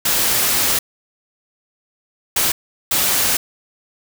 white noise bursts at uneven times, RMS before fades -17 dBFS, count 3, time 0.05-0.79 / 2.36-2.52 / 2.91-3.37 s, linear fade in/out 5 ms, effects none

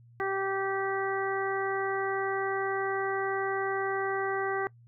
harmonic tone, 388.7 Hz, G4, 15 cents flat, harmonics 1 / 2 / 3 / 4 / 5, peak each -31 / -34 / -36 / -37 / -38 dBFS, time 0.2-4.67 s, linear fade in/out 0 ms, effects noise-tail reverb RT60 0.1 s tail -21 dB re dry + added 118 Hz sine -53 dBFS peak until 4.87 s

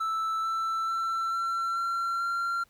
triangle tone with pitch steps, 1318.5 / 1330 / 1341.5 / 1353.2 / 1365 / 1376.9 Hz, E6 / E6 / E6 / E6 / F6 / F6, 0 / +15 / +30 / +45 / -40 / -25 cents, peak -25 dBFS, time 0-2.64 s, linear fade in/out 10 ms, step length 440 ms, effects pink hiss -65 dBFS RMS until 2.69 s

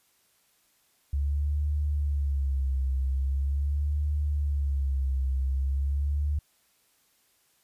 sine tone with vibrato, 69.8 Hz, C#2, 13 cents sharp, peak -24 dBFS, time 1.13-6.39 s, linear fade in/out 5 ms, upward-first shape sine, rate 0.42 Hz, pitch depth 96 cents each way, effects white hiss -67 dBFS RMS until 7.63 s + resampled to 32000 Hz

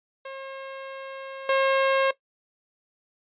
sawtooth tone with level steps, 538 Hz, C5, 48 cents sharp, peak -31 / -15 dBFS, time 0.25-2.11 s, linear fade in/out 5 ms, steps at 1.49 s, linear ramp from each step 2 ms, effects noise-tail reverb RT60 0.1 s tail -17 dB re dry + resampled to 8000 Hz

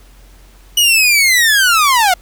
sawtooth linear sweep, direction down, 2952 to 693 Hz, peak -5 dBFS, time 0.77-2.14 s, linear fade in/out 5 ms, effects added 45 Hz sine -40 dBFS peak until 2.21 s + pink hiss -48 dBFS RMS until 2.21 s

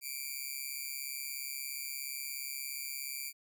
5% pulse tone with amplitude modulation, 2349 Hz, D7, in tune, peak -25 dBFS, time 0.01-3.33 s, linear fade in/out 50 ms, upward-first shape sine, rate 137 Hz, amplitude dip 80%, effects none

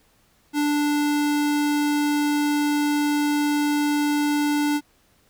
square tone, 293.7 Hz, D4, in tune, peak -20 dBFS, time 0.53-4.81 s, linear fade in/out 50 ms, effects pink hiss -61 dBFS RMS until 5.29 s

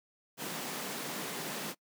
pink high-pass noise, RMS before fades -39 dBFS, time 0.37-1.75 s, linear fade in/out 50 ms, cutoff 150 Hz, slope 48 dB/octave, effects noise-tail reverb RT60 0.1 s tail -23 dB re dry

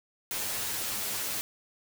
white noise with comb filter, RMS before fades -33 dBFS, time 0.31-1.41 s, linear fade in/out 0 ms, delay 9.4 ms, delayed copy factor +0.65, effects none

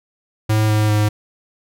square tone with pitch steps, 108.2 / 106.9 / 105.61 Hz, A2 / A2 / G#2, -29 / -49 / +29 cents, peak -14 dBFS, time 0.49-1.09 s, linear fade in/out 10 ms, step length 200 ms, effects none

